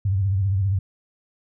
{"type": "tone with vibrato", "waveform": "sine", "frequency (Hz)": 97.1, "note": "G2", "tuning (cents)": -16, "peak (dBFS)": -18, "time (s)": [0.05, 0.79], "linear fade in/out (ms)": 5, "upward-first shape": "sine", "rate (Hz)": 15, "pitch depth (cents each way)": 95, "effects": []}